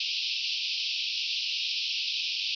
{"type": "band-pass noise", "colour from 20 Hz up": "pink", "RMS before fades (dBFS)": -31, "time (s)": [0, 2.55], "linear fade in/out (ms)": 5, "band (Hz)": [2500, 5400], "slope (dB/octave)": 96, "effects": []}